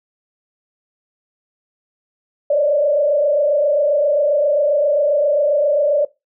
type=tone with frequency modulation; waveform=sine; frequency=583 Hz; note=D5; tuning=13 cents flat; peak=-12 dBFS; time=2.5-6.05 s; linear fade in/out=5 ms; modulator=27.5 Hz; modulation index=1; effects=noise-tail reverb RT60 0.2 s tail -19 dB re dry